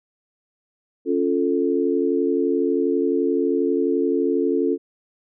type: chord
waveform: sine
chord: Db augmented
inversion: none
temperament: equal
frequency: 277.2 / 349.2 / 440 Hz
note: Db4 / F4 / A4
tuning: 0 / 0 / 0 cents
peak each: -22 dBFS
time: 1.05-4.78 s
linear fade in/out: 50 ms
effects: none